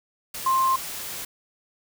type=tone in noise; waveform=sine; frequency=1054 Hz; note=C6; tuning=12 cents sharp; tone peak=-18 dBFS; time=0.46-0.76 s; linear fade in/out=5 ms; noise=white; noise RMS=-34 dBFS; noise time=0.34-1.25 s; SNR=+13 dB; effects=none